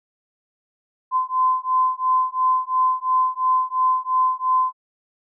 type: beating tone pair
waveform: sine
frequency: 1026 / 1028.9 Hz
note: C6 / C6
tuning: -34 / -29 cents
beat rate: 2.9 Hz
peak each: -20 dBFS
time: 1.11-4.73 s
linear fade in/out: 50 ms
effects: none